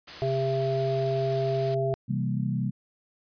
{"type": "noise", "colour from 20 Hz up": "white", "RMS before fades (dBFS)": -40, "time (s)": [0.07, 1.75], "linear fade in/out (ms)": 10}
{"type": "harmonic tone", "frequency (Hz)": 133.7, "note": "C3", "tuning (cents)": 38, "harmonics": [1, 3, 5], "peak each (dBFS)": [-28, -28, -28], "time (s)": [0.22, 1.94], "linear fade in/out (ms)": 0}
{"type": "chord", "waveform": "sine", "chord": "C dominant seventh", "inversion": "none", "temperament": "equal", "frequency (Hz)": [130.81, 164.81, 196, 233.1], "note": ["C3", "E3", "G3", "Bb3"], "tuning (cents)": [0, 0, 0, 0], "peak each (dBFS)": [-28, -33, -30, -34], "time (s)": [2.08, 2.71], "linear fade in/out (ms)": 20}
{"effects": ["resampled to 11025 Hz"]}